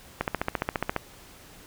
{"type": "click train", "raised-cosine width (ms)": 0.5, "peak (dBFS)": -10, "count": 12, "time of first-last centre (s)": [0.21, 0.963], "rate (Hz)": 14.6, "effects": ["pink hiss -50 dBFS RMS until 1.66 s"]}